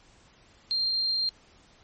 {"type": "tone", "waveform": "sine", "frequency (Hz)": 4186, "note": "C8", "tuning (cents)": 0, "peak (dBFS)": -24, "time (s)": [0.71, 1.29], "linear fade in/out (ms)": 0, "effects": ["pink hiss -58 dBFS RMS until 1.83 s", "MP3 32 kbps"]}